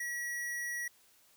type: tone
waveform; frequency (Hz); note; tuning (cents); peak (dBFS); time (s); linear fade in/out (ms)
square; 1924; B6; -46; -36; 0-0.88; 5
effects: white hiss -65 dBFS RMS until 1.36 s